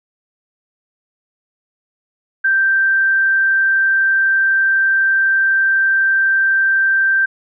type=tone; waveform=sine; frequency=1568 Hz; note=G6; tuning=in tune; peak=-11 dBFS; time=2.44-7.26 s; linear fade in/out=10 ms; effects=none